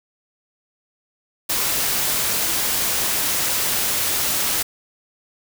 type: noise with amplitude modulation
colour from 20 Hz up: white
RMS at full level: -20 dBFS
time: 1.49-4.63 s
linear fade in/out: 10 ms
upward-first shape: sine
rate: 208 Hz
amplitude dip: 25%
effects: none